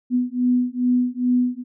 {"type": "beating tone pair", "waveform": "sine", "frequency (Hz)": [246.9, 249.3], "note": ["B3", "B3"], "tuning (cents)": [0, 16], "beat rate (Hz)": 2.4, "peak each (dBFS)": -20, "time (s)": [0.1, 1.64], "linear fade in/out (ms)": 50, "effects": []}